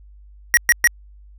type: tone bursts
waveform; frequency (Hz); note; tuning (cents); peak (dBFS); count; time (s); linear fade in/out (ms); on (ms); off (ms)
square; 1900; A#6; +33; -10; 3; 0.54-0.873; 0; 31; 120
effects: added 50 Hz sine -42 dBFS peak until 1.38 s